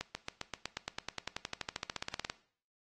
accelerating click train, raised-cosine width 0.2 ms, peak -19 dBFS, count 27, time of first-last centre 0.01-2.299 s, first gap 140 ms, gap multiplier 0.96, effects noise-tail reverb RT60 0.5 s tail -17 dB re dry + AAC 32 kbps

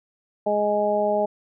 harmonic tone, 208.1 Hz, G#3, 4 cents sharp, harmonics 1 / 2 / 3 / 4, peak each -30 / -26 / -21 / -26 dBFS, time 0.46-1.26 s, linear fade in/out 10 ms, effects none

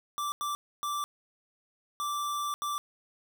square tone bursts at uneven times, 1171 Hz, D6, 5 cents flat, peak -31 dBFS, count 5, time 0.18-0.32 / 0.41-0.55 / 0.83-1.04 / 2-2.54 / 2.62-2.78 s, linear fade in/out 0 ms, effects 11-bit

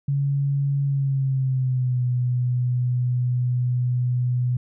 sine tone with pitch glide, 140.1 to 124.1 Hz, C#3 to B2, +19 to +9 cents, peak -19 dBFS, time 0.08-4.57 s, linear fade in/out 5 ms, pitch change -210 cents, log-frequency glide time 0.85-2.03 s, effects none

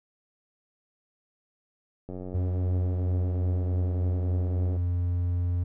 click train, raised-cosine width 2 ms, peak -25 dBFS, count 246, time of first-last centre 2.09-4.765 s, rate 91.6 Hz
triangle tone with pitch glide, 89.7 to 88.01 Hz, F2 to F2, +47 to +14 cents, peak -22 dBFS, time 2.34-5.64 s, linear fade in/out 10 ms, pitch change -33 cents, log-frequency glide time 2.45-3.85 s
effects none

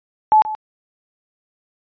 sine tone with echo, 862 Hz, A5, 36 cents flat, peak -8 dBFS, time 0.32-0.42 s, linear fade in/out 0 ms, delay 130 ms, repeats 1, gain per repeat -14 dB, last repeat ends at 0.55 s, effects resampled to 11025 Hz

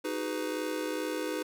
square chord, G# minor seventh, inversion second, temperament just, 311.5 / 373.8 / 415.3 / 498.4 Hz, D#4 / F#4 / G#4 / B4, +2 / +18 / 0 / +16 cents, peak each -36 / -40 / -40 / -37 dBFS, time 0.04-1.43 s, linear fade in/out 10 ms, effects none

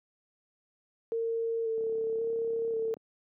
sine tone with vibrato, 452.6 Hz, A4, 49 cents sharp, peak -28 dBFS, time 1.12-2.94 s, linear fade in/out 0 ms, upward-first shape square, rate 0.93 Hz, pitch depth 17 cents each way
click train, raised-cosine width 2 ms, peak -34 dBFS, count 42, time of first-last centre 1.78-2.968 s, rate 34.5 Hz
effects high-pass 200 Hz 12 dB/octave

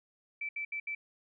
sine tone bursts at uneven times, 2322 Hz, D7, 20 cents flat, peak -34 dBFS, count 4, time 0.41-0.49 / 0.56-0.65 / 0.72-0.8 / 0.87-0.95 s, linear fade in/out 5 ms, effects none

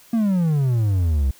triangle exponential sweep, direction down, 235.8 to 64 Hz, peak -14 dBFS, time 0.13-1.31 s, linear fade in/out 5 ms, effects white hiss -50 dBFS RMS until 1.39 s

